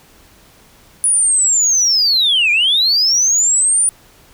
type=linear two-way sweep; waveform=sine; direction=down then up; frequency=9900 to 2349 to 9500 Hz; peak=-9 dBFS; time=1.04-3.89 s; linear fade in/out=0 ms; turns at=2.51 s; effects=tanh soft clip ceiling -7 dBFS + pink hiss -47 dBFS RMS until 4.33 s